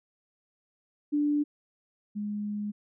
sine tone pair in turn, 293.7 / 207.7 Hz, D4 / G#3, 0 / 0 cents, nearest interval tritone, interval 600 cents, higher first, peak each -23 / -30 dBFS, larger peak first, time 1.12-1.44 / 2.15-2.72 s, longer second, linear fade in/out 20 ms, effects none

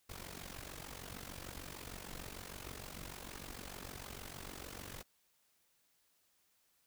pink noise with amplitude modulation, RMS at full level -45 dBFS, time 0.09-5.03 s, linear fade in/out 10 ms, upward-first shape sine, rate 46.6 Hz, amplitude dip 80%, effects white hiss -75 dBFS RMS until 6.86 s

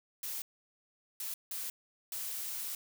blue noise bursts at uneven times, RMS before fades -39 dBFS, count 4, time 0.23-0.42 / 1.2-1.34 / 1.51-1.7 / 2.12-2.75 s, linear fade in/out 2 ms, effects none

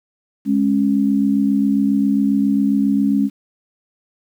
sine tone pair together, 207.7 / 275.1 Hz, G#3 / C#4, 0 / -13 cents, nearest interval perfect fourth, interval 487 cents, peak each -16 dBFS, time 0.45-3.3 s, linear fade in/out 50 ms, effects 8-bit

